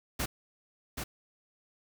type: noise with echo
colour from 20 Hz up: pink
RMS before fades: -32 dBFS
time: 0.19-0.26 s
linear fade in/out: 10 ms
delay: 780 ms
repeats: 1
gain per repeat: -5 dB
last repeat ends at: 1.04 s
effects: none